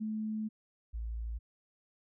sine tone pair in turn, 216.5 / 56.39 Hz, A3 / A1, -28 / +43 cents, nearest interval octave + major seventh, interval 2329 cents, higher first, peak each -33 / -35 dBFS, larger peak first, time 0-0.49 / 0.93-1.39 s, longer first, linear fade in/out 20 ms, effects none

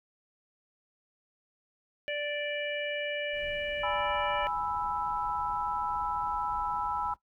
harmonic tone, 586 Hz, D5, 4 cents flat, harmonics 1 / 3 / 4 / 5, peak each -33 / -38 / -39 / -40 dBFS, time 2.08-4.47 s, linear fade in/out 0 ms
brown noise, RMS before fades -49 dBFS, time 3.32-7.17 s, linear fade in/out 50 ms
sine chord, E major, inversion first, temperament equal, 830.6 / 987.8 / 1318.5 Hz, G#5 / B5 / E6, 0 / 0 / 0 cents, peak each -34 dBFS, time 3.83-7.14 s, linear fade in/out 5 ms
effects noise-tail reverb RT60 0.1 s tail -17 dB re dry

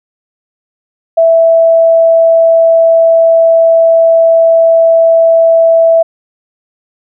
sine tone, 659.3 Hz, E5, in tune, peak -3 dBFS, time 1.17-6.03 s, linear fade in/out 10 ms, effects none

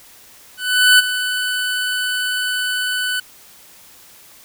25% pulse tone with ADSR envelope, 1497 Hz, F#6, 20 cents sharp, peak -3 dBFS, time 0.57-3.2 s, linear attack 420 ms, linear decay 19 ms, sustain -12 dB, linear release 5 ms, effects white hiss -45 dBFS RMS until 4.44 s

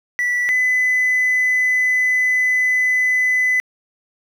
triangle tone pair in turn, 1961 / 2008 Hz, B6 / B6, -13 / +28 cents, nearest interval unison, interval 41 cents, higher second, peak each -14 / -11 dBFS, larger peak second, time 0.19-0.49 / 0.49-3.6 s, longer second, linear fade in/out 0 ms, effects tanh soft clip ceiling -10 dBFS + 8-bit

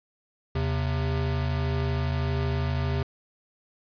square tone pair together, 79.82 / 132.5 Hz, D#2 / C3, +45 / +22 cents, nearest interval major sixth, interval 877 cents, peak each -28 dBFS, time 0.55-3.03 s, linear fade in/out 5 ms, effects resampled to 11025 Hz

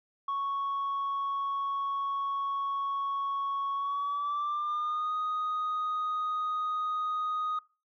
sine tone with pitch glide, 1108.7 to 1244.5 Hz, C#6 to D#6, 0 to 0 cents, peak -27 dBFS, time 0.28-7.59 s, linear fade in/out 5 ms, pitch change +200 cents, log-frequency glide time 3.75-5.14 s, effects noise-tail reverb RT60 0.3 s tail -22 dB re dry + tanh soft clip ceiling -27 dBFS

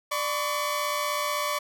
sawtooth tone cluster, 593 / 1019 / 1130 Hz, D5 / C6 / C#6, +17 / -46 / +33 cents, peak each -27 / -30 / -25 dBFS, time 0.11-1.59 s, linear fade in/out 10 ms, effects none

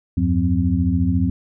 sine tone cluster, 81.2 / 95.3 / 179.6 / 259 Hz, E2 / G2 / F3 / C4, -26 / -48 / +49 / -17 cents, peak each -21 dBFS, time 0.17-1.3 s, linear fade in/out 5 ms, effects none

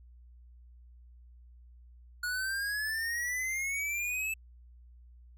square exponential sweep, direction up, 1449 to 2637 Hz, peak -32 dBFS, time 2.23-4.34 s, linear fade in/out 5 ms, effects added 60 Hz sine -52 dBFS peak until 5.37 s

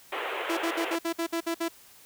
pink band-pass noise, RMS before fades -33 dBFS, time 0.12-0.96 s, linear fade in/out 5 ms, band 370 to 3200 Hz, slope 48 dB/octave
sawtooth tone bursts, 333.6 Hz, E4, 21 cents sharp, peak -23 dBFS, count 9, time 0.49-1.685 s, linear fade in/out 10 ms, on 83 ms, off 56 ms
effects white hiss -54 dBFS RMS until 2.05 s

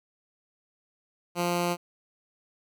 10% pulse tone, 174.61 Hz, F3, in tune, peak -17 dBFS, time 1.35-1.77 s, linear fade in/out 50 ms, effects none

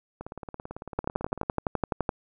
two click trains, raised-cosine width 1 ms, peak -23 / -11 dBFS, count 23 / 14, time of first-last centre 0.21-1.432 / 0.99-2.092 s, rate 18 / 11.8 Hz, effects none

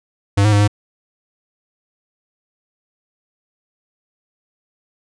square tone with pitch steps, 100.1 / 106.3 / 102.4 / 103.6 Hz, G2 / G#2 / G#2 / G#2, +37 / +41 / -24 / -4 cents, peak -11 dBFS, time 0.37-0.678 s, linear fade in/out 10 ms, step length 77 ms, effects resampled to 22050 Hz

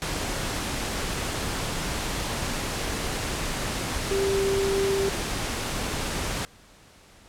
sine tone in noise, 391.8 Hz, G4, 1 cent flat, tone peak -22 dBFS, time 4.11-5.09 s, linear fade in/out 0 ms, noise pink, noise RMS -29 dBFS, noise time 0.02-6.45 s, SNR +4 dB, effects pink hiss -53 dBFS RMS until 7.28 s + low-pass 10000 Hz 12 dB/octave

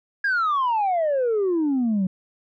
sine exponential sweep, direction down, 1661.2 to 181.4 Hz, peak -17 dBFS, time 0.24-2.07 s, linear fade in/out 5 ms, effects tanh soft clip ceiling -17 dBFS

